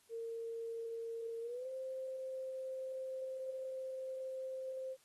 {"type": "tone with pitch glide", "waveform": "sine", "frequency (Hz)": [458.3, 523.4], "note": ["A#4", "C5"], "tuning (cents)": [-29, 0], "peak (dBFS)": -40, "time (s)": [0.09, 4.97], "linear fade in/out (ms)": 50, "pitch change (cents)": 229, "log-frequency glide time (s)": [1.41, 1.69], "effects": ["white hiss -70 dBFS RMS until 5.04 s", "AAC 32 kbps"]}